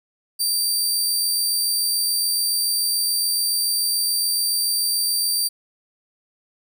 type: tone with amplitude modulation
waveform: 20% pulse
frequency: 4672 Hz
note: D8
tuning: 10 cents flat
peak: -12 dBFS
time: 0.39-5.49 s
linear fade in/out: 20 ms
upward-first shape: sine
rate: 87 Hz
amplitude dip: 25%
effects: none